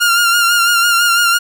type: tone with vibrato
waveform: sawtooth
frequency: 1400 Hz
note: F6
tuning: 4 cents sharp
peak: -6 dBFS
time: 0-1.39 s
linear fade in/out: 20 ms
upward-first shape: sine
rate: 6 Hz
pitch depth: 37 cents each way
effects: none